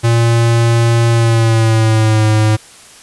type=tone with pitch glide; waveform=square; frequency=116.54 to 108.11 Hz; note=A#2 to A2; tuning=0 to -30 cents; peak=-9 dBFS; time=0.03-2.57 s; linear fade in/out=20 ms; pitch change=-130 cents; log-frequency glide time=1.1-2.25 s; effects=white hiss -39 dBFS RMS until 3.02 s + resampled to 24000 Hz